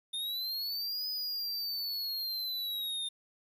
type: linear two-way sweep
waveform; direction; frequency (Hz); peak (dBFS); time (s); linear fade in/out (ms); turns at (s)
square; up then down; 3624 to 5010 to 3624; -34; 0.13-3.09; 10; 1.07
effects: 11-bit